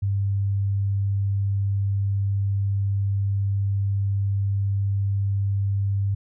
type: tone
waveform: sine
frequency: 99.2 Hz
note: G2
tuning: 21 cents sharp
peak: -20 dBFS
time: 0.02-6.15 s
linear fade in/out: 10 ms
effects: none